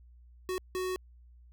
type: tone bursts at uneven times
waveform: square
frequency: 370 Hz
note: F#4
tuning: in tune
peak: -32 dBFS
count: 2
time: 0.49-0.58 / 0.75-0.96 s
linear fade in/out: 0 ms
effects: added 60 Hz sine -53 dBFS peak until 1.52 s